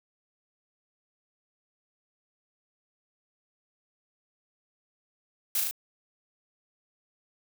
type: noise with echo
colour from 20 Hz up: blue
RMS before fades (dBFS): -27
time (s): 5.55-5.6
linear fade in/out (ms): 2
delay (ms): 37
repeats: 3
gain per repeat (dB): -2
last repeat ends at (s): 5.711
effects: none